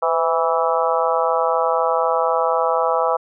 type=harmonic tone with a mistuned harmonic; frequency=164 Hz; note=E3; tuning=9 cents flat; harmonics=3 / 4 / 5 / 6 / 7 / 8; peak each=-21 / -22 / -23 / -24 / -24 / -25 dBFS; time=0.02-3.17 s; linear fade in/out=10 ms; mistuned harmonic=3; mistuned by=+43 cents; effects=none